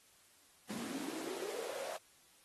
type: noise with high-pass filter sweep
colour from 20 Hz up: pink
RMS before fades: -43 dBFS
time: 0.69-1.97 s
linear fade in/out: 5 ms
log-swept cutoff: 210 to 630 Hz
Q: 7.7
effects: white hiss -66 dBFS RMS until 2.44 s + AAC 32 kbps